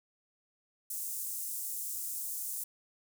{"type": "high-pass noise", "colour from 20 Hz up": "pink", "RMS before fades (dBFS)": -38, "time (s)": [0.9, 2.64], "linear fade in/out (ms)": 5, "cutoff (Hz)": 8000, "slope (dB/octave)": 24, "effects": []}